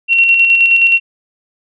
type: tone with tremolo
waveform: sine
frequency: 2732 Hz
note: F7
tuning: 39 cents flat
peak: -5 dBFS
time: 0.08-1 s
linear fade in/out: 50 ms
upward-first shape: square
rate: 9.5 Hz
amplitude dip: 35%
effects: none